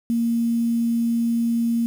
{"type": "tone with quantisation", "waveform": "sine", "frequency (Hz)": 232.6, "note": "A#3", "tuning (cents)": -4, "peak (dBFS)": -18, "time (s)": [0.1, 1.86], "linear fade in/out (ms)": 0, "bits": 7, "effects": []}